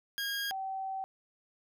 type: tone pair in turn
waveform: 20% pulse / sine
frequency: 1629 / 768.8 Hz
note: G#6 / G5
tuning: -34 / -34 cents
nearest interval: octave + minor second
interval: 1300 cents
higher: first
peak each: -28 / -34 dBFS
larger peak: first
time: 0.18-0.51 / 0.51-1.04 s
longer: second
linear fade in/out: 0 ms
effects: none